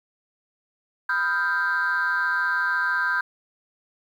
sine tone cluster, 997 / 1251 / 1397 / 1571 Hz, B5 / D#6 / F6 / G6, +16 / +9 / 0 / +3 cents, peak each -28 / -30 / -28 / -21 dBFS, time 1.09-3.21 s, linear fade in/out 5 ms, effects tanh soft clip ceiling -16 dBFS + 9-bit

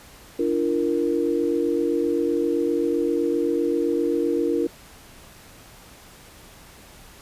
sine chord, Bb major, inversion first, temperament equal with one note detuned, 293.7 / 341.4 / 466.2 Hz, D4 / F4 / Bb4, 0 / -39 / 0 cents, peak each -25 / -23 / -24 dBFS, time 0.39-4.67 s, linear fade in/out 5 ms, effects pink hiss -47 dBFS RMS until 7.21 s + resampled to 32000 Hz

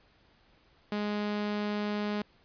sawtooth tone, 208 Hz, G#3, 3 cents sharp, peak -26 dBFS, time 0.92-2.22 s, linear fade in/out 2 ms, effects pink hiss -64 dBFS RMS until 2.44 s + resampled to 11025 Hz

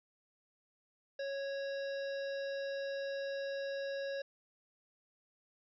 harmonic tone, 552 Hz, C#5, 7 cents flat, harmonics 1 / 3 / 5 / 7 / 9 / 10, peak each -37 / -46 / -56 / -53 / -57 / -58 dBFS, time 1.19-4.22 s, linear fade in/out 5 ms, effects none

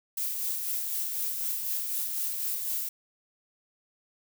violet noise with tremolo, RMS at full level -30 dBFS, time 0.17-2.89 s, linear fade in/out 5 ms, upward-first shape sine, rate 4 Hz, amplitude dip 35%, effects none

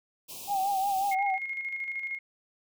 white band-stop noise, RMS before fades -42 dBFS, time 0.28-1.15 s, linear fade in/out 20 ms, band 1100 to 2400 Hz, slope 96 dB/octave
sine tone with vibrato, 784 Hz, G5, in tune, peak -25 dBFS, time 0.47-1.39 s, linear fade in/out 50 ms, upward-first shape triangle, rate 5.5 Hz, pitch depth 74 cents each way
sine tone with tremolo, 2152 Hz, C7, 48 cents sharp, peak -30 dBFS, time 1.11-2.19 s, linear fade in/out 10 ms, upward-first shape square, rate 13 Hz, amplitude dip 45%
effects none

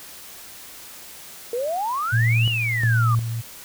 sine exponential two-way sweep, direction up then down, 456.7 to 2982 to 1153 Hz, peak -22 dBFS, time 1.53-3.15 s, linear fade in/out 2 ms, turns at 2.47 s
sine tone with tremolo, 115.2 Hz, A#2, 20 cents flat, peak -16 dBFS, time 2.12-3.42 s, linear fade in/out 20 ms, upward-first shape square, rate 1.4 Hz, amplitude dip 60%
effects white hiss -41 dBFS RMS until 3.64 s

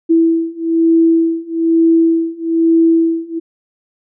sine beating tone pair, 328.8 / 329.9 Hz, E4 / E4, -4 / +1 cents, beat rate 1.1 Hz, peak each -13 / -12 dBFS, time 0.09-3.4 s, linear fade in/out 20 ms, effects none

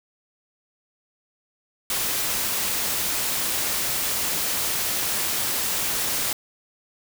white noise, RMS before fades -25 dBFS, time 1.9-6.33 s, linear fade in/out 2 ms, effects none

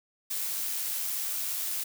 blue noise with amplitude modulation, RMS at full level -31 dBFS, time 0.3-1.84 s, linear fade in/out 10 ms, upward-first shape sine, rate 97.1 Hz, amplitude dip 25%, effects none

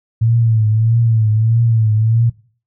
sine tone with vibrato, 112.2 Hz, A2, 34 cents sharp, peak -10 dBFS, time 0.21-2.3 s, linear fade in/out 10 ms, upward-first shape triangle, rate 1.6 Hz, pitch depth 82 cents each way, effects noise-tail reverb RT60 0.4 s tail -18 dB re dry

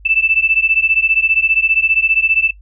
sine beating tone pair, 2637 / 2652 Hz, E7 / E7, 0 / +10 cents, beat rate 15 Hz, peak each -14 dBFS, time 0.05-2.51 s, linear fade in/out 10 ms, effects noise-tail reverb RT60 0.1 s tail -19 dB re dry + added 50 Hz sine -38 dBFS peak until 2.61 s

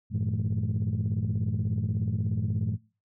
sine tone cluster, 96.3 / 112.9 / 159.9 / 176.6 / 214 Hz, G2 / A2 / D#3 / F3 / A3, -30 / +45 / +48 / +20 / -48 cents, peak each -29 / -28 / -35 / -36 / -33 dBFS, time 0.1-2.78 s, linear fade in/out 50 ms, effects noise-tail reverb RT60 0.3 s tail -18 dB re dry + tanh soft clip ceiling -20 dBFS

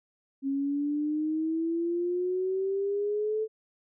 sine exponential sweep, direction up, 270.9 to 440 Hz, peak -26 dBFS, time 0.42-3.48 s, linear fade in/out 50 ms, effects none

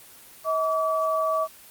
sine tone pair together, 639 / 1147.8 Hz, D#5 / D6, +46 / -40 cents, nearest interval minor seventh, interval 1014 cents, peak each -24 dBFS, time 0.44-1.48 s, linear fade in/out 50 ms, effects white hiss -48 dBFS RMS until 1.7 s + Opus 24 kbps

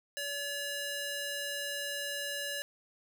square tone with high-pass filter, 570 Hz, C#5, 48 cents sharp, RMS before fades -37 dBFS, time 0.17-2.62 s, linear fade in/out 0 ms, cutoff 1300 Hz, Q 0.72, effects none

